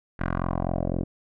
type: tone with low-pass filter sweep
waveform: 10% pulse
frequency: 43.96 Hz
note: F1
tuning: 12 cents sharp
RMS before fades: -27 dBFS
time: 0.19-1.04 s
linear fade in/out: 10 ms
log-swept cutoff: 1700 to 420 Hz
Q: 2.7
effects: none